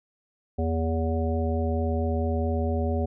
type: harmonic tone with a mistuned harmonic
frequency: 81.4 Hz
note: E2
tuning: 21 cents flat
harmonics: 1 / 3 / 5 / 7 / 9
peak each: -25 / -30 / -32 / -33 / -35 dBFS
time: 0.58-3.06 s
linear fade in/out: 10 ms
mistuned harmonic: 3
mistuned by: -32 cents
effects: none